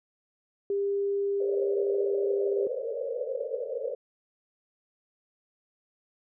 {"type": "tone", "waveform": "sine", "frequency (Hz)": 399.8, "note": "G4", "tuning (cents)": 34, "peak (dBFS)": -25, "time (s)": [0.7, 2.67], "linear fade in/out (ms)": 2}
{"type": "band-pass noise", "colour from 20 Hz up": "white", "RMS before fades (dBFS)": -33, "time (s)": [1.4, 3.95], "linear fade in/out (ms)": 5, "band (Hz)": [450, 570], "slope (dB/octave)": 96}
{"effects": []}